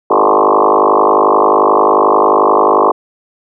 sine tone with frequency modulation, 740 Hz, F#5, in tune, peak -6 dBFS, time 0.1-2.92 s, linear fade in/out 10 ms, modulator 51.3 Hz, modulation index 7.7, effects none

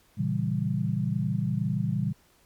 sine chord, A# diminished seventh, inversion none, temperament equal, 116.54 / 138.59 / 164.81 / 196 Hz, A#2 / C#3 / E3 / G3, 0 / 0 / 0 / 0 cents, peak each -30 dBFS, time 0.17-2.13 s, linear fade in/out 20 ms, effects pink hiss -62 dBFS RMS until 2.45 s + MP3 96 kbps

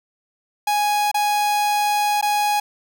45% pulse tone with dropouts, 830.6 Hz, G#5, in tune, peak -17 dBFS, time 0.67-2.6 s, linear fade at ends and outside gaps 5 ms, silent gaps 1.115-1.143 / 2.213-2.225 s, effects none

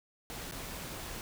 pink noise with dropouts, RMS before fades -42 dBFS, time 0.3-1.21 s, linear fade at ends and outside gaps 0 ms, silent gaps 0.512-0.522 s, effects none

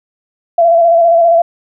sine tone with vibrato, 676 Hz, E5, 43 cents sharp, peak -5 dBFS, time 0.58-1.42 s, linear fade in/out 5 ms, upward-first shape square, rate 15 Hz, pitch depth 30 cents each way, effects none

